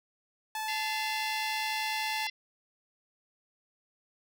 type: tone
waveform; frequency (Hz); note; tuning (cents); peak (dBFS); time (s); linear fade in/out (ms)
sawtooth; 870; A5; -20; -29; 0.55-2.27; 2
type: harmonic tone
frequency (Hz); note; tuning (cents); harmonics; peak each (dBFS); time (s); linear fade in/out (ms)
686; F5; -31; 3 / 4 / 5 / 6 / 7 / 8; -37 / -39 / -41 / -43 / -44 / -45; 0.68-2.3; 5
effects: none